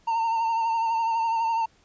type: tone with vibrato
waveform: triangle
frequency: 910 Hz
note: A#5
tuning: 42 cents flat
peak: -20 dBFS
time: 0.07-1.66 s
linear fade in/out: 10 ms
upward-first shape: sine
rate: 12 Hz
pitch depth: 34 cents each way
effects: pink hiss -61 dBFS RMS until 1.84 s + resampled to 16000 Hz